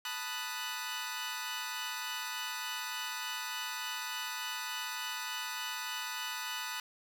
15% pulse chord, B dominant seventh, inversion third, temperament equal, 880 / 987.8 / 1244.5 / 1480 Hz, A5 / B5 / D#6 / F#6, 0 / 0 / 0 / 0 cents, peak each -38 / -36 / -37 / -34 dBFS, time 0.05-6.8 s, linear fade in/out 2 ms, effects none

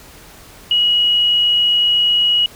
sine tone, 2907 Hz, F#7, 31 cents flat, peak -11 dBFS, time 0.71-2.46 s, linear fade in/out 2 ms, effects pink hiss -41 dBFS RMS until 2.55 s

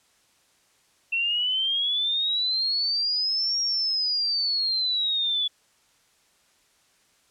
sine exponential two-way sweep, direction up then down, 2691 to 5620 to 3415 Hz, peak -22 dBFS, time 1.12-5.48 s, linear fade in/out 10 ms, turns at 3.6 s, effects white hiss -63 dBFS RMS until 7.3 s + low-pass 9000 Hz 12 dB/octave

